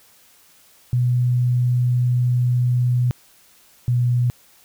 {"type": "tone pair in turn", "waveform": "sine", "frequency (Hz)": [123.47, 122.33], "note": ["B2", "B2"], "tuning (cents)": [0, -16], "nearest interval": "unison", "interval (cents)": 16, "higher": "first", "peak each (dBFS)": -15, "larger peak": "neither", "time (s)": [[0.93, 3.11], [3.88, 4.3]], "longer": "first", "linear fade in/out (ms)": 0, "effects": ["white hiss -53 dBFS RMS until 4.64 s"]}